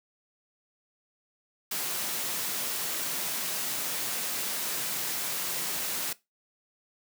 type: high-pass noise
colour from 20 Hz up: white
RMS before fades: -32 dBFS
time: 1.71-6.13 s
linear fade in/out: 5 ms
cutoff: 120 Hz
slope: 96 dB/octave
effects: noise-tail reverb RT60 0.2 s tail -19 dB re dry